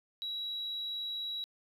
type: tone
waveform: sine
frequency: 3886 Hz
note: B7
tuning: 29 cents flat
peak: -34 dBFS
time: 0.22-1.44 s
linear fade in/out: 0 ms
effects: tanh soft clip ceiling -31 dBFS + 12-bit